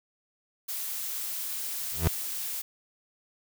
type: noise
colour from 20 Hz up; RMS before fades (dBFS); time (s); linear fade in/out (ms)
blue; -34; 0.68-2.62; 10
type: tone with exponential growth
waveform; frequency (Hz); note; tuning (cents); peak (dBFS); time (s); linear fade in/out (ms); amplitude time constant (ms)
30% pulse; 82; E2; -9; -16; 1.91-2.08; 5; 35
effects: none